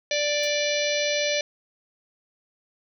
harmonic tone, 587.3 Hz, D5, in tune, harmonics 1 / 3 / 4 / 5 / 6 / 7 / 8 / 9 / 10, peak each -25 / -34 / -29 / -34 / -33 / -32 / -38 / -39 / -33 dBFS, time 0.11-1.41 s, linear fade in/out 2 ms
white noise with exponential decay, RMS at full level -37 dBFS, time 0.43-0.51 s, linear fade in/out 5 ms, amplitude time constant 17 ms
effects none

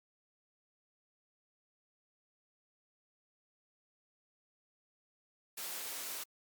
white high-pass noise, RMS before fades -42 dBFS, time 5.57-6.24 s, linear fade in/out 10 ms, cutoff 300 Hz, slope 12 dB/octave, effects Opus 48 kbps

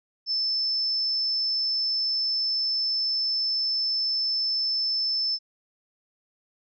sine tone, 5274 Hz, E8, in tune, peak -23 dBFS, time 0.26-5.39 s, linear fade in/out 50 ms, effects none

